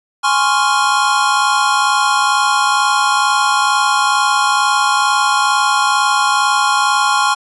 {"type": "chord", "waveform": "square", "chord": "Db major seventh", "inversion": "second", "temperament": "equal", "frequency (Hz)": [830.6, 1046.5, 1108.7, 1396.9], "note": ["Ab5", "C6", "Db6", "F6"], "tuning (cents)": [0, 0, 0, 0], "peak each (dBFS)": -18, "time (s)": [0.23, 7.35], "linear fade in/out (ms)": 20, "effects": ["resampled to 24000 Hz"]}